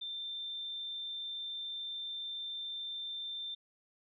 sine tone, 3573 Hz, A7, 26 cents sharp, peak -38 dBFS, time 0.01-3.55 s, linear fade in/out 10 ms, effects none

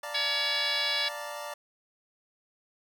25% pulse chord, Bb major seventh, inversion first, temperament equal, 587.3 / 698.5 / 880 / 932.3 Hz, D5 / F5 / A5 / Bb5, 0 / 0 / 0 / 0 cents, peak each -35 / -41 / -39 / -40 dBFS, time 0.03-1.54 s, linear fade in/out 5 ms
harmonic tone, 565 Hz, C#5, 33 cents sharp, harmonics 3 / 4 / 5 / 6 / 7 / 8 / 9, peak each -35 / -34 / -37 / -33 / -32 / -38 / -35 dBFS, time 0.14-1.09 s, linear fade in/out 10 ms
effects none

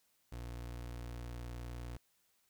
30% pulse tone, 59.6 Hz, A#1, 39 cents sharp, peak -40 dBFS, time 0.32-1.97 s, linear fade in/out 5 ms, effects white hiss -75 dBFS RMS until 2.49 s

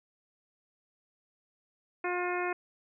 harmonic tone, 356.7 Hz, F4, 37 cents sharp, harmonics 1 / 2 / 3 / 4 / 5 / 6 / 7, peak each -33 / -36 / -38 / -39 / -40 / -41 / -41 dBFS, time 2.04-2.53 s, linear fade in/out 5 ms, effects none

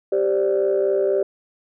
sine chord, G suspended fourth, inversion none, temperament equal, 392 / 523.3 / 587.3 Hz, G4 / C5 / D5, 0 / 0 / 0 cents, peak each -18 / -24 / -21 dBFS, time 0.12-1.23 s, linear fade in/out 5 ms, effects tanh soft clip ceiling -10 dBFS

